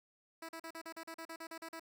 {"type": "tone bursts", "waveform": "10% pulse", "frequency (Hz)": 327.4, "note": "E4", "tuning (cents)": -12, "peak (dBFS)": -36, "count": 13, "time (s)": [0.42, 1.797], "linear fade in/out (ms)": 5, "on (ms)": 69, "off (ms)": 40, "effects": []}